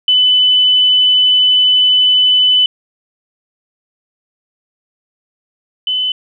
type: tone pair in turn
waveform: sine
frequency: 3004 / 3020 Hz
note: F#7 / F#7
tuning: +26 / +35 cents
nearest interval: unison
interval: 9 cents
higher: second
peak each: -7 / -13 dBFS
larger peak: first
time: 0.08-2.66 / 5.87-6.12 s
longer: first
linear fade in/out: 2 ms
effects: none